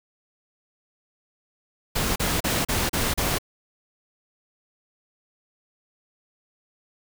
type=noise bursts; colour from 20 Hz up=pink; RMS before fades=-24 dBFS; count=6; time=1.95-3.385 s; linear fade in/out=10 ms; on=210 ms; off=35 ms; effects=none